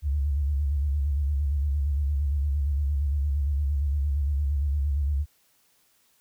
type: tone with vibrato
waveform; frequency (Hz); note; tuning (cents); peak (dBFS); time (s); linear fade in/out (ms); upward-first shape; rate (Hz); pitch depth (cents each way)
sine; 71.3; C#2; +49; -22; 0.02-5.26; 50; square; 8.7; 70
effects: white hiss -65 dBFS RMS until 6.2 s